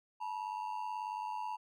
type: ring-modulated tone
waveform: triangle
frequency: 917 Hz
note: A#5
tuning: 29 cents flat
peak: -32 dBFS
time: 0.2-1.57 s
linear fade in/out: 20 ms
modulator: 49.2 Hz
effects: none